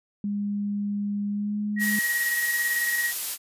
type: tone with pitch glide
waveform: sine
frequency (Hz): 204 to 208.4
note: G#3 to G#3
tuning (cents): -31 to +6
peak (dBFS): -25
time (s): 0.24-1.99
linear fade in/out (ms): 2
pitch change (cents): +37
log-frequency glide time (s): 1.29-1.58
type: tone with tremolo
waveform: sine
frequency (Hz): 1899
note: A#6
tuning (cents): +32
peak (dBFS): -22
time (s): 1.76-3.13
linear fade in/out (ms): 50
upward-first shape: square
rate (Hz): 18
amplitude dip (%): 35
type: noise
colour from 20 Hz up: blue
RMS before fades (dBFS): -28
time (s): 1.79-3.38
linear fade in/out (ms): 50
effects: resampled to 32000 Hz